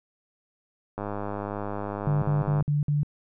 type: click train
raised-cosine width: 1 ms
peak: -18 dBFS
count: 167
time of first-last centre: 0.98-2.607 s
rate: 102 Hz
type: tone bursts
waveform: sine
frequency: 146.7 Hz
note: D3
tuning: 2 cents flat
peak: -21 dBFS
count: 5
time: 2.07-3.032 s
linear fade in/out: 0 ms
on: 150 ms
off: 53 ms
effects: none